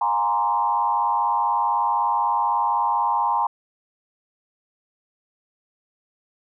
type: tone with frequency modulation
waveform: sine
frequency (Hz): 932.3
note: A#5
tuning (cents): 0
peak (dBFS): -18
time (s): 0.01-3.47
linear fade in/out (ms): 5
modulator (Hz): 104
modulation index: 1.3
effects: none